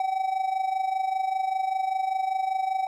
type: tone with amplitude modulation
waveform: triangle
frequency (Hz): 763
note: G5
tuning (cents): -47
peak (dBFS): -19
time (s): 0-2.87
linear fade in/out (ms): 2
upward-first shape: sine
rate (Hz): 25.1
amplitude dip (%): 70
effects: none

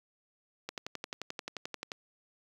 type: click train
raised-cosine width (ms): 0.2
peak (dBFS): -20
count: 15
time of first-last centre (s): 0.69-1.918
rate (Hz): 11.4
effects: high-pass 100 Hz 12 dB/octave + 8-bit

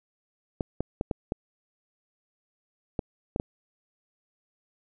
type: clicks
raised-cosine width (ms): 2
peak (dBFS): -14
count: 8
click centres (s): 0.608 / 0.806 / 1.011 / 1.112 / 1.321 / 2.992 / 3.361 / 3.399
effects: none

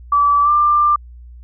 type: tone with pitch glide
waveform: sine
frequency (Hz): 1154 to 1188.5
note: D6 to D6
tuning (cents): -31 to +20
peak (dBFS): -10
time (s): 0.12-0.96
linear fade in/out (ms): 5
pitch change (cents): +51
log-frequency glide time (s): 0.43-0.5
effects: added 60 Hz sine -35 dBFS peak until 1.43 s

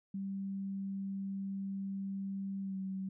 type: tone with pitch glide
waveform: sine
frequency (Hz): 195.3 to 191.17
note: G3 to G3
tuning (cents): -6 to -43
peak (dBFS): -36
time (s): 0.14-3.09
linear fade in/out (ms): 5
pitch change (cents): -37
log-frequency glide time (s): 2.62-2.76
effects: none

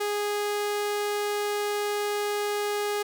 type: tone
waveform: sawtooth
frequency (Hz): 413.3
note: G#4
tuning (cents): -8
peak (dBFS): -22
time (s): 0-3.03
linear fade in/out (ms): 10
effects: none

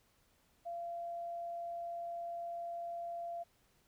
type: tone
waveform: sine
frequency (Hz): 686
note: F5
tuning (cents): -31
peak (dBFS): -39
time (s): 0.65-3.44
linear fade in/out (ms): 20
effects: pink hiss -72 dBFS RMS until 3.87 s

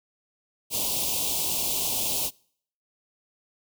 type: band-stop noise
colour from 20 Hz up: white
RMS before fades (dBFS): -27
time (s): 0.7-2.31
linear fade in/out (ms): 50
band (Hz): 1000 to 2600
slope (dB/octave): 48
effects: noise-tail reverb RT60 0.6 s tail -26 dB re dry

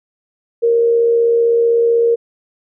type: tone with amplitude modulation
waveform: sine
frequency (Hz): 466.2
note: A#4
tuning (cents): 0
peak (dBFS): -8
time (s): 0.62-2.16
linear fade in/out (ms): 20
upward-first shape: sine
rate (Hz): 75.8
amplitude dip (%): 35
effects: none

